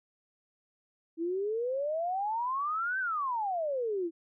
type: exponential two-way sweep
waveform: sine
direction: up then down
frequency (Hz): 320.9 to 1576 to 320.9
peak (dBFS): -29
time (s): 1.17-4.11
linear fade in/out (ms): 50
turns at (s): 2.99
effects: none